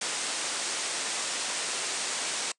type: low-pass noise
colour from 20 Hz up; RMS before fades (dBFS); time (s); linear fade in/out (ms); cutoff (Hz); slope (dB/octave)
white; -32; 0.01-2.52; 5; 9300; 96
effects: noise-tail reverb RT60 0.1 s tail -24 dB re dry + high-pass 300 Hz 12 dB/octave